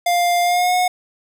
square tone with pitch glide, 701 to 726.6 Hz, F5 to F#5, +6 to -32 cents, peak -15 dBFS, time 0.06-0.88 s, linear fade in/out 5 ms, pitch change +62 cents, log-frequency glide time 0.42-0.74 s, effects none

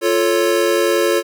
square chord, F augmented, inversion none, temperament equal, 349.2 / 440 / 554.4 Hz, F4 / A4 / C#5, 0 / 0 / 0 cents, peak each -18 / -19 / -19 dBFS, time 0.01-1.23 s, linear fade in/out 50 ms, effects none

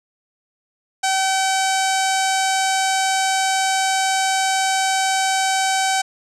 sawtooth tone with low-pass filter, 766 Hz, G5, 40 cents flat, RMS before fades -19 dBFS, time 1.03-6.02 s, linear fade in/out 10 ms, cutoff 7700 Hz, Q 2.5, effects none

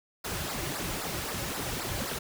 pink noise with flanger, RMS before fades -34 dBFS, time 0.24-2.19 s, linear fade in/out 10 ms, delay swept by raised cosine 0.31 to 4.51 ms, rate 3.8 Hz, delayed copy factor -0.8, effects none

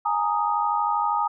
sine chord, Ab suspended second, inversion none, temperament equal with one note detuned, 830.6 / 923.2 / 1244.5 Hz, Ab5 / Bb5 / Eb6, 0 / -17 / 0 cents, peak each -25 dBFS, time 0.05-1.28 s, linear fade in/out 10 ms, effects none

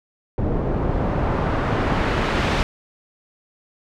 pink noise with low-pass filter sweep, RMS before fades -21 dBFS, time 0.38-2.63 s, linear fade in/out 0 ms, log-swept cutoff 530 to 3300 Hz, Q 0.72, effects none

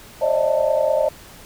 sine tone cluster, 537 / 592 / 622 / 662 / 888 Hz, C5 / D5 / D#5 / E5 / A5, +45 / +14 / -1 / +7 / +16 cents, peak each -21 / -21 / -20 / -26 / -28 dBFS, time 0.21-1.09 s, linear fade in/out 10 ms, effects pink hiss -43 dBFS RMS until 1.45 s

